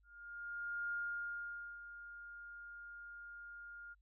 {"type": "tone with ADSR envelope", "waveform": "sine", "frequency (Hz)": 1413, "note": "F6", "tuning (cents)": 20, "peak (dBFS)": -37, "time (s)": [0.03, 3.95], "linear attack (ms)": 890, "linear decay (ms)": 870, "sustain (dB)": -12, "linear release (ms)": 28, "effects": ["added 50 Hz sine -68 dBFS peak until 4.01 s"]}